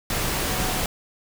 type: tone in noise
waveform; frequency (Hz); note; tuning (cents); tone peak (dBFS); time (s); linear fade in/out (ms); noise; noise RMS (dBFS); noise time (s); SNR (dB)
sine; 741; F#5; +2; -34; 0.49-0.8; 2; pink; -25; 0.1-0.86; -12
effects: none